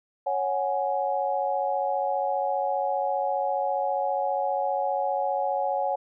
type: chord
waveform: sine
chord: C# suspended fourth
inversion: none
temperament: equal with one note detuned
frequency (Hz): 554.4 / 740 / 834.9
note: C#5 / F#5 / G#5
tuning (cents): 0 / 0 / +9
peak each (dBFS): -28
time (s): 0.26-5.96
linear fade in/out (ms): 10
effects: none